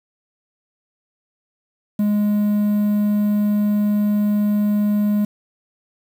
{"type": "tone with quantisation", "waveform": "triangle", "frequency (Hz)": 207.7, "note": "G#3", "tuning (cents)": 0, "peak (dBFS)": -13, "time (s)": [1.99, 5.25], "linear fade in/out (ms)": 5, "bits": 7, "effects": []}